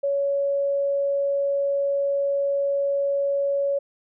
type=tone; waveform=sine; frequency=560 Hz; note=C#5; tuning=18 cents sharp; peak=-20 dBFS; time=0.03-3.79 s; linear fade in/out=10 ms; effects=none